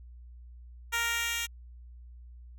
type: tone with high-pass filter sweep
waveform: 10% pulse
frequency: 466.2 Hz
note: A#4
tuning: in tune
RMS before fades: -31 dBFS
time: 0.92-1.47 s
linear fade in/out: 20 ms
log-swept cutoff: 1200 to 2900 Hz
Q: 0.94
effects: added 60 Hz sine -46 dBFS peak until 2.58 s